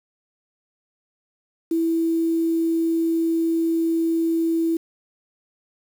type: tone with quantisation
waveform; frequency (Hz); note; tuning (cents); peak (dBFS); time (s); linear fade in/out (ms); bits
sine; 329.6; E4; 0; -18; 1.71-4.77; 5; 7
effects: none